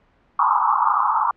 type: band-pass noise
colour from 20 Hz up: pink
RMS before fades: -18 dBFS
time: 0.39-1.31 s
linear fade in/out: 2 ms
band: 840 to 1300 Hz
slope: 96 dB/octave
effects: pink hiss -59 dBFS RMS until 1.36 s + low-pass 2000 Hz 12 dB/octave